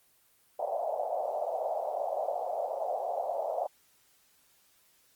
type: band-pass noise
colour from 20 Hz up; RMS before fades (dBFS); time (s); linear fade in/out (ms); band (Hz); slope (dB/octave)
pink; -33; 0.59-3.67; 5; 580 to 750; 48
effects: white hiss -66 dBFS RMS until 5.15 s + Opus 24 kbps